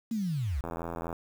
sine linear sweep, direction down, 234.4 to 55.6 Hz, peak -28 dBFS, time 0.11-0.61 s, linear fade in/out 5 ms
click train, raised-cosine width 1 ms, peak -22 dBFS, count 42, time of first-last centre 0.64-1.128 s, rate 84 Hz
effects 8-bit

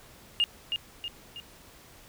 sine tone with echo, 2835 Hz, F7, 25 cents sharp, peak -20 dBFS, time 0.4-0.44 s, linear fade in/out 0 ms, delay 320 ms, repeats 3, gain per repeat -6 dB, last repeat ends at 1.4 s, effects tanh soft clip ceiling -16 dBFS + pink hiss -53 dBFS RMS until 2.08 s

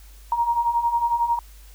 sine beating tone pair, 932.3 / 943.3 Hz, A#5 / A#5, 0 / +20 cents, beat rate 11 Hz, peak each -25 / -20 dBFS, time 0.32-1.39 s, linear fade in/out 2 ms, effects added 50 Hz sine -43 dBFS peak until 1.74 s + white hiss -53 dBFS RMS until 1.74 s

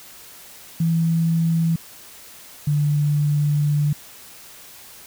sine tone pair in turn, 164.81 / 147.18 Hz, E3 / D3, 0 / +4 cents, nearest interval major second, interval 196 cents, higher first, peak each -16 dBFS, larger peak neither, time 0.8-1.76 / 2.67-3.93 s, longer second, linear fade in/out 5 ms, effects white hiss -43 dBFS RMS until 5.06 s

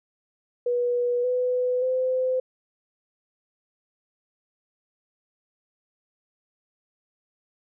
sine tone with pitch steps, 486.5 / 499.6 / 513.1 Hz, B4 / B4 / C5, -26 / +20 / -34 cents, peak -21 dBFS, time 0.66-2.4 s, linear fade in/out 5 ms, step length 580 ms, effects none

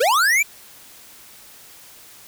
square linear sweep, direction up, 425.6 to 2408 Hz, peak -15 dBFS, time 0-0.43 s, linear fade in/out 10 ms, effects white hiss -45 dBFS RMS until 2.27 s

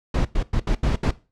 brown noise bursts at uneven times, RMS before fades -20 dBFS, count 6, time 0.14-0.25 / 0.35-0.43 / 0.53-0.6 / 0.67-0.75 / 0.83-0.96 / 1.03-1.11 s, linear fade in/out 5 ms, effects noise-tail reverb RT60 0.3 s tail -18 dB re dry + low-pass 6000 Hz 12 dB/octave

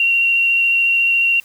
sine tone with vibrato, 2749 Hz, F7, 28 cents flat, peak -12 dBFS, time 0-1.4 s, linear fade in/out 2 ms, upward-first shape square, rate 14 Hz, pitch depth 9 cents each way, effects white hiss -48 dBFS RMS until 1.44 s

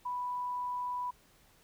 sine tone, 987.8 Hz, B5, in tune, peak -33 dBFS, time 0.05-1.11 s, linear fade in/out 10 ms, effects pink hiss -64 dBFS RMS until 1.63 s

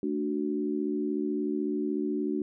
sine chord, D major, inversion second, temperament equal, 220 / 293.7 / 370 Hz, A3 / D4 / F#4, 0 / 0 / 0 cents, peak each -33 / -30 / -32 dBFS, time 0.03-2.42 s, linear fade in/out 2 ms, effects none

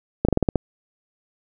slowing click train, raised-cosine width 2 ms, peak -4 dBFS, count 7, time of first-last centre 0.25-0.557 s, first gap 36 ms, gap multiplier 1.14, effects none

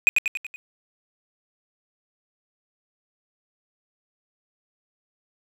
triangle tone with echo, 2489 Hz, D#7, in tune, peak -9 dBFS, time 0.07-0.09 s, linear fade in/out 0 ms, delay 94 ms, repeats 5, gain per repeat -5 dB, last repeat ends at 0.56 s, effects none

